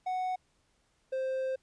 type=tone pair in turn; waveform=triangle; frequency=740 / 524.6 Hz; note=F#5 / C5; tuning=0 / +4 cents; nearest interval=tritone; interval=596 cents; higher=first; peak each=-28 dBFS; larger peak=neither; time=0.06-0.36 / 1.12-1.56 s; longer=second; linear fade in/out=10 ms; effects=pink hiss -72 dBFS RMS until 1.62 s + resampled to 22050 Hz